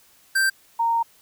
square / sine tone pair in turn, 1568 / 924.3 Hz, G6 / A#5, 0 / -15 cents, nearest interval major sixth, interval 915 cents, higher first, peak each -18 dBFS, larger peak neither, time 0.35-0.5 / 0.79-1.03 s, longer second, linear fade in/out 10 ms, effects white hiss -56 dBFS RMS until 1.21 s

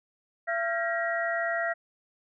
sine tone cluster, 675 / 1380 / 1609 / 1903 Hz, E5 / F6 / G6 / A#6, +41 / -21 / +45 / +35 cents, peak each -29 / -34 / -37 / -31 dBFS, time 0.47-1.74 s, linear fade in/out 20 ms, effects none

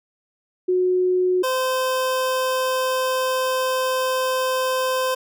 sine / 25% pulse tone pair in turn, 365.7 / 516.1 Hz, F#4 / C5, -20 / -24 cents, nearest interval tritone, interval 596 cents, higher second, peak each -16 dBFS, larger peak neither, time 0.68-1.43 / 1.43-5.15 s, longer second, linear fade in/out 10 ms, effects none

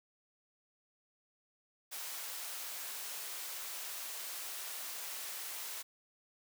white high-pass noise, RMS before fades -43 dBFS, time 1.91-5.83 s, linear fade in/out 20 ms, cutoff 550 Hz, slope 12 dB/octave, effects none

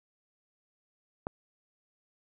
click, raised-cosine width 1 ms, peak -19 dBFS, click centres 1.269 s, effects none

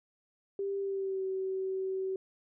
sine tone with pitch glide, 395.5 to 380.3 Hz, G4 to F#4, +15 to +48 cents, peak -31 dBFS, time 0.59-2.16 s, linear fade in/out 2 ms, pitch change -67 cents, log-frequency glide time 0.79-1.24 s, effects none

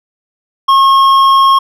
sine tone with hard clipping, 1083 Hz, C#6, 41 cents flat, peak -6 dBFS, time 0.68-1.59 s, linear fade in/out 10 ms, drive 7 dB, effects none

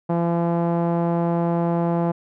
sawtooth tone with low-pass filter, 170 Hz, F3, 46 cents flat, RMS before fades -21 dBFS, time 0.09-2.12 s, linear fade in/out 10 ms, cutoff 820 Hz, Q 1.8, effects none

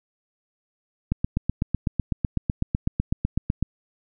click train, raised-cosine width 5 ms, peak -9 dBFS, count 21, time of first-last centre 1.12-3.626 s, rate 7.98 Hz, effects none

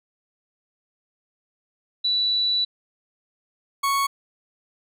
sine / 40% pulse tone pair in turn, 3951 / 1108.7 Hz, B7 / C#6, 0 / 0 cents, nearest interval octave + minor seventh, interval 2200 cents, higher first, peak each -19 dBFS, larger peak neither, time 2.04-2.65 / 3.83-4.07 s, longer first, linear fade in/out 10 ms, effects none

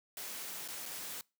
white noise with dropouts, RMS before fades -43 dBFS, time 0.17-1.21 s, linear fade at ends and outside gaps 1 ms, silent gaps 0.678-0.685 / 0.856-0.86 s, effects noise-tail reverb RT60 0.3 s tail -25 dB re dry + high-pass 150 Hz 12 dB/octave

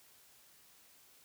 silence, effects white hiss -63 dBFS RMS until 1.24 s

